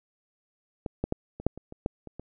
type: clicks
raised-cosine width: 2 ms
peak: -18 / -14 / -13 / -25 / -9 / -27 / -28 / -13 / -28 / -25 dBFS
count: 10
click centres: 0.862 / 1.04 / 1.124 / 1.4 / 1.466 / 1.576 / 1.724 / 1.861 / 2.073 / 2.196 s
effects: none